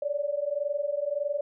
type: tone pair together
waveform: sine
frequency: 565.6 / 587.3 Hz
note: C#5 / D5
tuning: +35 / 0 cents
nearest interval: minor second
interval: 65 cents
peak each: -30 / -29 dBFS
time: 0.02-1.41 s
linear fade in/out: 5 ms
effects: none